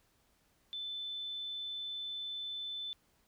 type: tone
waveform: sine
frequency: 3520 Hz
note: A7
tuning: in tune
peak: -38 dBFS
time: 0.73-2.93 s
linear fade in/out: 0 ms
effects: pink hiss -72 dBFS RMS until 3.27 s